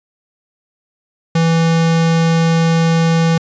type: tone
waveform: square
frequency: 164.81 Hz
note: E3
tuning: in tune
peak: -11 dBFS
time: 1.35-3.38 s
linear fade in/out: 5 ms
effects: resampled to 16000 Hz